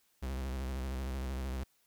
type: tone with vibrato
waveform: 45% pulse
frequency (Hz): 65.41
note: C2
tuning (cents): 0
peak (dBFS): -35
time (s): 0.22-1.64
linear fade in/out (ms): 10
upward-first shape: square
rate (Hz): 13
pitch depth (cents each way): 60
effects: white hiss -72 dBFS RMS until 1.86 s